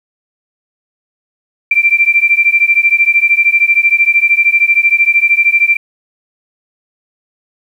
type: beating tone pair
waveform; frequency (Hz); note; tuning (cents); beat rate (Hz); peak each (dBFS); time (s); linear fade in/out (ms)
sine; 2349 / 2362; D7 / D7; 0 / +9; 13; -10; 1.71-5.77; 5
effects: 7-bit